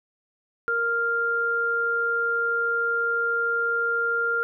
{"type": "tone pair together", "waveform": "sine", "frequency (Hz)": [466.2, 1396.9], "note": ["A#4", "F6"], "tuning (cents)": [0, 0], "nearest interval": "octave + perfect fifth", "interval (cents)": 1900, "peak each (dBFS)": [-29, -22], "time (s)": [0.68, 4.43], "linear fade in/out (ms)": 0, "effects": []}